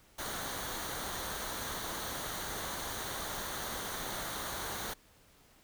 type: noise with comb filter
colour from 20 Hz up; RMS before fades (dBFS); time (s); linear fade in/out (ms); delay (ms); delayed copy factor
pink; -39; 0.18-4.94; 10; 0.39; -0.55
effects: pink hiss -63 dBFS RMS until 5.63 s